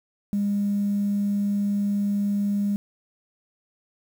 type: tone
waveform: sine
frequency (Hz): 202.7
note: G#3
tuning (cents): -42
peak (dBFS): -20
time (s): 0.33-2.76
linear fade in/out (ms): 0
effects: tanh soft clip ceiling -16 dBFS + 8-bit